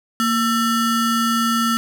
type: ring-modulated tone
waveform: square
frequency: 784 Hz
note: G5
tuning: in tune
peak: -14 dBFS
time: 0.2-1.77 s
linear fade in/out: 0 ms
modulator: 552 Hz
effects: none